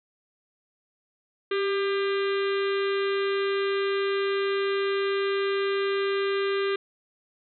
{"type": "harmonic tone with a mistuned harmonic", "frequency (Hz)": 399.4, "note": "G4", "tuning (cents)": 32, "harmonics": [1, 3, 4, 5, 6, 7, 8, 9, 10], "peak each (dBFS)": [-24, -34, -36, -38, -40, -41, -42, -43, -44], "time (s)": [1.51, 6.76], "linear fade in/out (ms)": 5, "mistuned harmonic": 1, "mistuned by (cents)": -27, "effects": []}